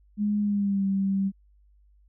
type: tone with pitch glide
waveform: sine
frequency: 207.7 to 194.91 Hz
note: G#3 to G3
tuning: 0 to -10 cents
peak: -22 dBFS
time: 0.17-1.32 s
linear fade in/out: 50 ms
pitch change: -110 cents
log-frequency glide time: 0.4-0.85 s
effects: added 50 Hz sine -56 dBFS peak until 2.08 s